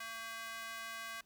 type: tone with high-pass filter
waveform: square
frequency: 226.6 Hz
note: A#3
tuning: 49 cents flat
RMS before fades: -45 dBFS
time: 0-1.21 s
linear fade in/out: 5 ms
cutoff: 1400 Hz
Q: 1.6
effects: pink hiss -72 dBFS RMS until 1.25 s